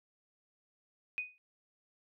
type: tone with exponential decay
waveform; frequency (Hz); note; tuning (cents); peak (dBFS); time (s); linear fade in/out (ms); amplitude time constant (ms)
sine; 2490; D#7; +1; -30; 1.18-1.38; 0; 42
effects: none